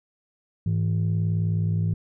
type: tone pair together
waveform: sine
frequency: 103.7 / 162.9 Hz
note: G#2 / E3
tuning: -2 / -20 cents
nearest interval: minor sixth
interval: 782 cents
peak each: -21 / -23 dBFS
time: 0.66-1.94 s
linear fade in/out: 5 ms
effects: tanh soft clip ceiling -17 dBFS